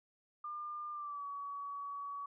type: tone with pitch glide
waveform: sine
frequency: 1200 to 1132.6 Hz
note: D6 to C#6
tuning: +37 to +37 cents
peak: -40 dBFS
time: 0.44-2.26 s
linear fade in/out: 5 ms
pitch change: -100 cents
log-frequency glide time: 0.92-1.26 s
effects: none